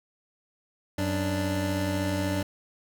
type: tone pair together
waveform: 25% pulse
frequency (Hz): 92.51 / 293.7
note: F#2 / D4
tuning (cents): 0 / 0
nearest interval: octave + minor sixth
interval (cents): 2000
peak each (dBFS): -25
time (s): 0.98-2.43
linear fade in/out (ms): 5
effects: none